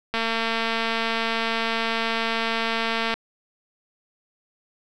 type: click train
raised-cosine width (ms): 0.3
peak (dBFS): -9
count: 682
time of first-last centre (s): 0.14-3.14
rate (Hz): 227
effects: none